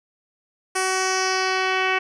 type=tone with low-pass filter sweep; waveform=10% pulse; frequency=376.1 Hz; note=F#4; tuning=28 cents sharp; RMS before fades=-22 dBFS; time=0.75-1.99 s; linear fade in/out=10 ms; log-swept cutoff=9000 to 2700 Hz; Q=2.5; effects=none